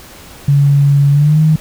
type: tone with pitch glide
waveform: sine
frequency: 141.5 to 156.1 Hz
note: C#3 to D#3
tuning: +36 to +6 cents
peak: -6 dBFS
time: 0.48-1.56 s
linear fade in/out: 5 ms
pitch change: +170 cents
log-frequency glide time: 1.11-1.41 s
effects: pink hiss -36 dBFS RMS until 1.6 s